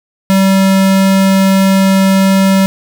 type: tone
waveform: square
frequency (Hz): 192.8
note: G3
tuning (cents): -28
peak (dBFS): -7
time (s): 0.3-2.66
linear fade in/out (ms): 0
effects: none